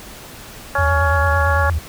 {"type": "harmonic tone", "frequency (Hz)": 280, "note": "C#4", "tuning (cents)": 18, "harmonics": [2, 3, 4, 5, 6], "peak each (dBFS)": [-22, -22, -22, -22, -22], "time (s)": [0.75, 1.7], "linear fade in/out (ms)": 2}
{"type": "tone with vibrato", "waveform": "sine", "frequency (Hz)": 82, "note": "E2", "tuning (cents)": -9, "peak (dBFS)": -16, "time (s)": [0.78, 1.79], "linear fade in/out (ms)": 10, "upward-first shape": "triangle", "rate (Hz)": 8.9, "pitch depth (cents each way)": 170}
{"effects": ["pink hiss -37 dBFS RMS until 1.88 s"]}